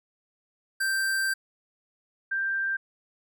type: tone pair in turn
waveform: square / sine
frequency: 1568 / 1578 Hz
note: G6 / G6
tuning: 0 / +11 cents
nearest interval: unison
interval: 11 cents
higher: second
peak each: -25 dBFS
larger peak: neither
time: 0.8-1.34 / 2.31-2.77 s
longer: first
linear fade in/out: 10 ms
effects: none